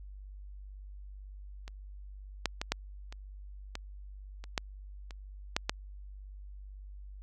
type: clicks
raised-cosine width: 0.2 ms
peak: -28 / -11 / -16 / -11 / -28 / -20 / -29 / -12 / -29 / -10 / -11 dBFS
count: 11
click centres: 1.679 / 2.457 / 2.615 / 2.72 / 3.125 / 3.754 / 4.44 / 4.578 / 5.108 / 5.565 / 5.695 s
effects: added 49 Hz sine -44 dBFS peak until 7.22 s